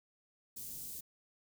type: band-stop noise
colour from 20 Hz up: white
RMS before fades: -45 dBFS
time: 0.56-1.01 s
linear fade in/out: 10 ms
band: 270 to 7000 Hz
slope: 12 dB/octave
effects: none